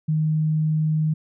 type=tone; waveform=sine; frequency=155.56 Hz; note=D#3; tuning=in tune; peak=-18 dBFS; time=0.08-1.14 s; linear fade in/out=10 ms; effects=none